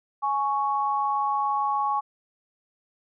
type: tone pair together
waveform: sine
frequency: 836 / 1109.2 Hz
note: G#5 / C#6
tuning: +11 / +1 cents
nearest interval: perfect fourth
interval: 490 cents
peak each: -25 dBFS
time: 0.22-2.01 s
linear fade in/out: 20 ms
effects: none